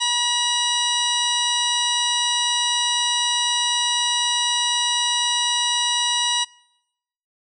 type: harmonic tone with a mistuned harmonic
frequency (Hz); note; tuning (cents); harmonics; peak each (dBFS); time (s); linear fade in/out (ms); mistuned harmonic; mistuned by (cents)
968; B5; -35; 1 / 2 / 3 / 4 / 5 / 6 / 8 / 9; -26 / -30 / -24 / -23 / -36 / -28 / -33 / -31; 0-6.45; 20; 2; -20
effects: noise-tail reverb RT60 0.9 s tail -26 dB re dry